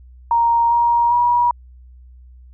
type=tone with pitch steps; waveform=sine; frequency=934 / 944 / 962 Hz; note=A#5 / A#5 / B5; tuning=+3 / +22 / -46 cents; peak=-12 dBFS; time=0.31-1.51 s; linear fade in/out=2 ms; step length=400 ms; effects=added 62 Hz sine -40 dBFS peak until 2.53 s